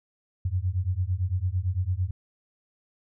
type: beating tone pair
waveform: sine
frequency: 87.5 / 96.4 Hz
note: F2 / G2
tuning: +4 / -28 cents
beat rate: 8.9 Hz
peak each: -27 dBFS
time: 0.45-2.11 s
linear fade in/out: 5 ms
effects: none